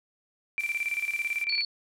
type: tone with tremolo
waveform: sine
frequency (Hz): 2349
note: D7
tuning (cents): 0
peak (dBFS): -25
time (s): 0.58-1.62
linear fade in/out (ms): 0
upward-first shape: square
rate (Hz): 18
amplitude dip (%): 70
type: noise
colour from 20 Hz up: blue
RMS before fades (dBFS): -43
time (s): 0.59-1.44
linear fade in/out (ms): 10
type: tone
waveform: sine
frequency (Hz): 4435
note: C#8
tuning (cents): 0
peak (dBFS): -27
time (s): 1.49-1.65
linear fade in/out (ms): 2
effects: low-pass 11000 Hz 12 dB/octave